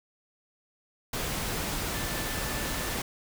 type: tone in noise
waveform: sine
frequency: 1760 Hz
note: A6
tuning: in tune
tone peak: -42 dBFS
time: 1.94-2.95 s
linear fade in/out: 5 ms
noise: pink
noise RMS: -32 dBFS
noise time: 1.13-3.02 s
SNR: -13 dB
effects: none